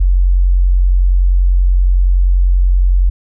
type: tone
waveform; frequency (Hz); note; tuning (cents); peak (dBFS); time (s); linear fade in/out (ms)
sine; 45.26; F#1; -37; -7; 0-3.1; 10
effects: none

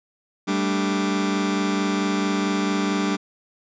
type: chord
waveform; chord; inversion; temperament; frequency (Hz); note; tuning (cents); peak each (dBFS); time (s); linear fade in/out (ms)
sawtooth; G suspended second; none; just; 196 / 220.5 / 294; G3 / A3 / D4; 0 / +4 / +2; -19 / -25 / -20; 0.47-3.17; 20
effects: resampled to 16000 Hz

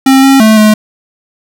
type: tone with pitch steps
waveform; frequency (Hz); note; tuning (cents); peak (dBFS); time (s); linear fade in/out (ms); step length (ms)
square; 267.1 / 270.9 / 218.2 / 214.1; C4 / C#4 / A3 / A3; +36 / -40 / -14 / -47; -3; 0.06-0.74; 5; 170
effects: none

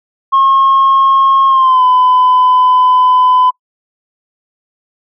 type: tone with pitch glide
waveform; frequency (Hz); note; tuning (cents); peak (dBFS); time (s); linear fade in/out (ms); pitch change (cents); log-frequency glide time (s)
sine; 1080 to 1007.7; C#6 to B5; -45 to +35; -4; 0.32-3.51; 20; -120; 1.48-1.84
effects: noise-tail reverb RT60 0.1 s tail -25 dB re dry + tanh soft clip ceiling -3 dBFS

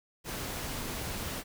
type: tone in noise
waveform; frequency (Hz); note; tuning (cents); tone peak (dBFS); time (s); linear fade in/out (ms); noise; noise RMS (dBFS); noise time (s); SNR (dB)
sine; 243.5; B3; -24; -46; 0.71-0.93; 50; pink; -37; 0.24-1.44; -12
effects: none

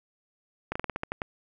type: slowing click train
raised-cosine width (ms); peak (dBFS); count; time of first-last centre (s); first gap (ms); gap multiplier
0.5; -15; 9; 0.72-1.218; 35; 1.16
effects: none

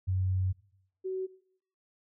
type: tone pair in turn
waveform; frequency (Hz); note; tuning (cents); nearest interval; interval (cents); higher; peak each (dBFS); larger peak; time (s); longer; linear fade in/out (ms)
sine; 93.5 / 376.2; F#2 / F#4; +19 / +29; 2 octaves; 2410; second; -26 / -31; first; 0.07-0.53 / 1.04-1.27; first; 20
effects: noise-tail reverb RT60 0.7 s tail -20 dB re dry

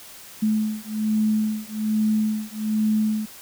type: beating tone pair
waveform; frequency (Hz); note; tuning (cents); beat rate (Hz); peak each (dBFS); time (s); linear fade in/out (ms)
sine; 214.9 / 216.1; A3 / A3; -41 / -31; 1.2; -23; 0.42-3.26; 10
effects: white hiss -43 dBFS RMS until 3.41 s

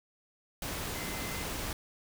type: tone in noise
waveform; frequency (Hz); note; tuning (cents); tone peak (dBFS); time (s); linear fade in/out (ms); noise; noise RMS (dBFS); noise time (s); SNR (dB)
sine; 2059; C7; -28; -45; 0.95-1.44; 2; pink; -37; 0.62-1.73; -11
effects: none

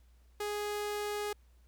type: tone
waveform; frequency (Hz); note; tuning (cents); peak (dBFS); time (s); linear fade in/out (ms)
sawtooth; 415.3; G#4; 0; -30; 0.4-1.33; 5
effects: added 60 Hz sine -59 dBFS peak until 1.67 s + pink hiss -73 dBFS RMS until 1.67 s

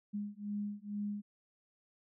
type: beating tone pair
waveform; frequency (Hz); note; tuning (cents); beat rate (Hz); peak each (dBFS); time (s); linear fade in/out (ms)
sine; 204.8 / 207; G#3 / G#3; -24 / -5; 2.2; -40 / -40; 0.13-1.22; 20
effects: none

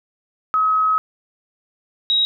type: tone pair in turn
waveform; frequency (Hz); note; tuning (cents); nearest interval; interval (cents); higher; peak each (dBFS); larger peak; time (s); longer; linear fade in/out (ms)
sine; 1276 / 3815; D#6 / A#7; +43 / +39; octave + perfect fifth; 1896; second; -14; neither; 0.54-0.98 / 2.1-2.25; first; 0
effects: none

